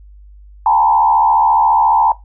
sine tone with frequency modulation, 895 Hz, A5, 29 cents sharp, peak -8 dBFS, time 0.66-2.12 s, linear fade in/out 2 ms, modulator 74.4 Hz, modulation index 1.1, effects noise-tail reverb RT60 0.2 s tail -18 dB re dry + added 50 Hz sine -37 dBFS peak until 2.24 s

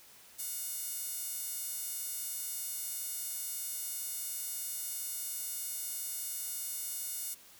sawtooth tone with high-pass filter, 723 Hz, F#5, 40 cents flat, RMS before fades -39 dBFS, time 0.38-7.35 s, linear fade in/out 20 ms, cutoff 9100 Hz, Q 1, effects white hiss -57 dBFS RMS until 7.59 s

